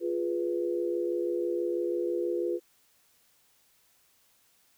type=chord; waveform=sine; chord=F diminished; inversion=none; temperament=equal; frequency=349.2 / 415.3 / 493.9 Hz; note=F4 / Ab4 / Cb5; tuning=0 / 0 / 0 cents; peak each=-29 / -35 / -33 dBFS; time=0-2.6 s; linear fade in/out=50 ms; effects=white hiss -66 dBFS RMS until 4.77 s